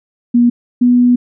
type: tone pair in turn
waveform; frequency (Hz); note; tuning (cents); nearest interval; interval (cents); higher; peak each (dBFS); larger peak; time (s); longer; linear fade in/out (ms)
sine; 240 / 245.2; B3 / B3; -49 / -12; unison; 37; second; -6 / -6; neither; 0.34-0.5 / 0.81-1.16; second; 10
effects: none